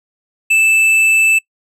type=tone with hard clipping; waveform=sine; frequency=2637 Hz; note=E7; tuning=in tune; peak=-10 dBFS; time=0.5-1.39 s; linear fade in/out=10 ms; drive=7 dB; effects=noise-tail reverb RT60 0.1 s tail -24 dB re dry

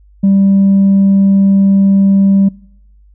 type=tone with tanh clipping; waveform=triangle; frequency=196 Hz; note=G3; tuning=in tune; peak=-6 dBFS; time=0.23-2.49 s; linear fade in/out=10 ms; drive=6 dB; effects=noise-tail reverb RT60 0.8 s tail -25 dB re dry + added 50 Hz sine -41 dBFS peak until 3.14 s

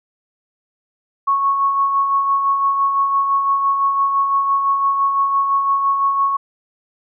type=tone with tremolo; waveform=sine; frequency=1104 Hz; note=C#6; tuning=7 cents flat; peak=-12 dBFS; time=1.27-6.37 s; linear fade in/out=10 ms; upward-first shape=sine; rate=5.9 Hz; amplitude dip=40%; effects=none

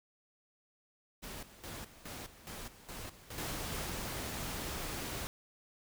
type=noise with tremolo; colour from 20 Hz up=pink; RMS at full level=-45 dBFS; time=1.22-3.85 s; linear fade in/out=20 ms; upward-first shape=square; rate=2.4 Hz; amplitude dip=75%
type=noise; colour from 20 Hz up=pink; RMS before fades=-40 dBFS; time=3.38-5.27 s; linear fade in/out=0 ms
effects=none

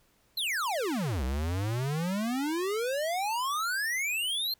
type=exponential two-way sweep; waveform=square; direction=down then up; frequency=4270 to 61.74 to 4270 Hz; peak=-29 dBFS; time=0.37-4.54 s; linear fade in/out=5 ms; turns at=1.24 s; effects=pink hiss -67 dBFS RMS until 4.59 s

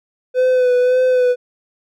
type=tone with vibrato; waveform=triangle; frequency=503 Hz; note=B4; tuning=32 cents sharp; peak=-9 dBFS; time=0.34-1.36 s; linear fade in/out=50 ms; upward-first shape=sine; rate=1.8 Hz; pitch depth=29 cents each way; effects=none

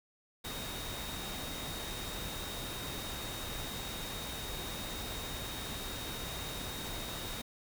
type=tone in noise; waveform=sine; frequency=3729 Hz; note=A#7; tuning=in tune; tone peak=-45 dBFS; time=0.44-7.42 s; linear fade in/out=10 ms; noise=pink; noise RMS=-41 dBFS; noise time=0.44-7.42 s; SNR=-7 dB; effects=none

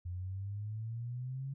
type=exponential sweep; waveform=sine; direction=up; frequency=87.31 to 138.59 Hz; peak=-37 dBFS; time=0.05-1.54 s; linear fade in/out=10 ms; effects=none

